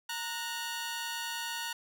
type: tone cluster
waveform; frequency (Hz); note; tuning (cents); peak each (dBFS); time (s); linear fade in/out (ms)
15% pulse; 926 / 1464 / 3425; A#5 / F#6 / A7; -12 / -19 / -47; -31 / -32 / -40; 0.09-1.73; 5
effects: none